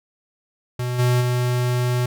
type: tone with level steps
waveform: square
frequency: 123.7 Hz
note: B2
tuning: 3 cents sharp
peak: -23 / -16 / -19 dBFS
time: 0.79-2.06 s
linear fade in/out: 5 ms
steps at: 0.98 / 1.2 s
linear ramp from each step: 20 ms
effects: none